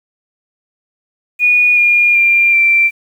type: tone with pitch steps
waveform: sine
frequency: 2455 / 2420 / 2385 / 2351 Hz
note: D#7 / D#7 / D7 / D7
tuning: -24 / -49 / +26 / +1 cents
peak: -7 dBFS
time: 1.39-2.91 s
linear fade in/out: 50 ms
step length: 380 ms
effects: 7-bit